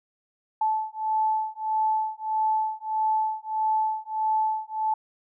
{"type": "beating tone pair", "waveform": "sine", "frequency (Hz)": [870, 871.6], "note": ["A5", "A5"], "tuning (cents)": [-20, -17], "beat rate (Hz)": 1.6, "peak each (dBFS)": -26, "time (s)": [0.61, 4.94], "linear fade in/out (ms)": 5, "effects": []}